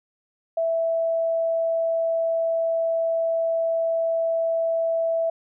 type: tone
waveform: sine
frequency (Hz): 659.3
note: E5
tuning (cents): 0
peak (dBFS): -20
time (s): 0.57-5.3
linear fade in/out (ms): 5
effects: none